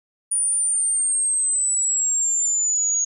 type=exponential sweep; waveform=sine; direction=down; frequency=9530 to 6645 Hz; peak=-18 dBFS; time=0.31-3.05 s; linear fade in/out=10 ms; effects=none